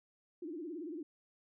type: tone with vibrato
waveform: sine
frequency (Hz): 324.5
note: E4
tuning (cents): -27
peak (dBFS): -40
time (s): 0.42-1.03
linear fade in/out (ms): 5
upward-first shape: sine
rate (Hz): 18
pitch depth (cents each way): 180
effects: none